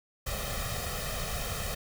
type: noise with comb filter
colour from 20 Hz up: pink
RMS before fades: -34 dBFS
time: 0.26-1.75 s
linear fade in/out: 10 ms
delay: 1.6 ms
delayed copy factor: +1
effects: none